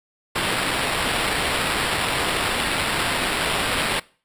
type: noise with sample-and-hold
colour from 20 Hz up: violet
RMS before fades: -23 dBFS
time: 0.35-4 s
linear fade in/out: 10 ms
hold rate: 6300 Hz
effects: noise-tail reverb RT60 0.4 s tail -22 dB re dry + resampled to 32000 Hz